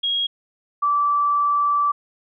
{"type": "tone pair in turn", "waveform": "sine", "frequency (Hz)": [3285, 1161.4], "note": ["G#7", "D6"], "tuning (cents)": [-20, -20], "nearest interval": "octave + tritone", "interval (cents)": 1800, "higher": "first", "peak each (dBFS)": [-19, -16], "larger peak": "second", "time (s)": [[0.03, 0.27], [0.82, 1.92]], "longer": "second", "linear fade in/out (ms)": 10, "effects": []}